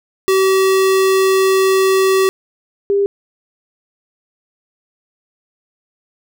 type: tone pair in turn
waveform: square / sine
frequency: 382.4 / 400 Hz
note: G4 / G4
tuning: -43 / +35 cents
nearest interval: minor second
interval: 78 cents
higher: second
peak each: -11 dBFS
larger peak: neither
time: 0.28-2.29 / 2.9-3.06 s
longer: first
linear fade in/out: 0 ms
effects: none